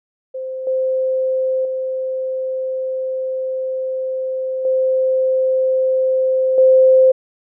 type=tone with level steps; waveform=sine; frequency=521 Hz; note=C5; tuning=7 cents flat; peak=-23 / -15 / -19 / -13 / -7 dBFS; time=0.34-7.12 s; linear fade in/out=10 ms; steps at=0.67 / 1.65 / 4.65 / 6.58 s; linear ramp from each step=2 ms; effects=none